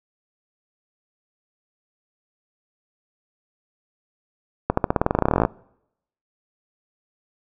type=accelerating click train; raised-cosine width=1 ms; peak=-3 dBFS; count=21; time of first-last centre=4.7-5.45 s; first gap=74 ms; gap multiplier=0.92; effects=noise-tail reverb RT60 0.8 s tail -25 dB re dry